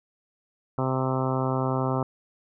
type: harmonic tone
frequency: 130.81 Hz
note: C3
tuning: in tune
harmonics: 1 / 2 / 3 / 4 / 5 / 6 / 7 / 8 / 9 / 10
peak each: -27 / -30 / -32 / -33 / -34 / -35 / -35 / -36 / -37 / -37 dBFS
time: 0.78-2.03 s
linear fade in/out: 2 ms
effects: none